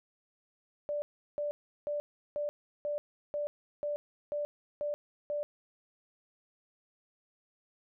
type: tone bursts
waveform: sine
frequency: 587.3 Hz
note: D5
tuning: in tune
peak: -31 dBFS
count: 10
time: 0.89-5.43 s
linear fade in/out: 0 ms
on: 130 ms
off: 360 ms
effects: none